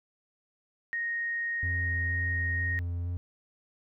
sine tone, 1864.7 Hz, A#6, in tune, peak -29 dBFS, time 0.93-2.79 s, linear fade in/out 0 ms
triangle tone with vibrato, 87.31 Hz, F2, in tune, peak -28 dBFS, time 1.63-3.17 s, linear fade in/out 0 ms, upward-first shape square, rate 2.1 Hz, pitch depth 13 cents each way
effects none

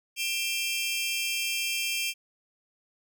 sawtooth tone cluster, 2385 / 2670 / 3192 Hz, D7 / E7 / G7, +26 / +22 / +31 cents, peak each -29 dBFS, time 0.16-2.14 s, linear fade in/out 50 ms, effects none

